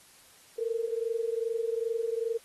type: tone pair together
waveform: sine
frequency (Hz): 450 / 472.5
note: A4 / A#4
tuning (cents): +39 / +23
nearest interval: minor second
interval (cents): 84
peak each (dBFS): -30 / -32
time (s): 0.58-2.38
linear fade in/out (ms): 10
effects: white hiss -57 dBFS RMS until 2.44 s + AAC 32 kbps